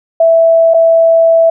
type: tone with dropouts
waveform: sine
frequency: 659.3 Hz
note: E5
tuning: in tune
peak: -4 dBFS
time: 0.2-1.5 s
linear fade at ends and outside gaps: 5 ms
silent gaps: 0.738-0.743 s
effects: none